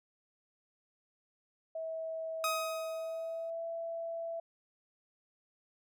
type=tone with pitch glide; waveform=sine; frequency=647 to 666 Hz; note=E5 to E5; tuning=-32 to +18 cents; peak=-36 dBFS; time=1.75-4.4 s; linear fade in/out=5 ms; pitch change=+50 cents; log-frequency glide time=2.88-3.66 s
type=tone with exponential decay; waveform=sawtooth; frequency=1259 Hz; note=D#6; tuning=20 cents sharp; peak=-26 dBFS; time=2.44-3.5 s; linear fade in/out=1 ms; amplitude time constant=230 ms
effects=none